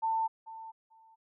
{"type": "tone with echo", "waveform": "sine", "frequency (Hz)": 894, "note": "A5", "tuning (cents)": 27, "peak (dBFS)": -27, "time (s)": [0.02, 0.28], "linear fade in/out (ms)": 20, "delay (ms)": 440, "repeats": 2, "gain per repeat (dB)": -15, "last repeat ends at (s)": 1.16, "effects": []}